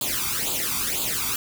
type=noise with flanger; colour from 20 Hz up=white; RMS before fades=-26 dBFS; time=0.01-1.36 s; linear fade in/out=2 ms; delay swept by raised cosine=0.26 to 0.87 ms; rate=2 Hz; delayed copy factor=+0.8; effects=none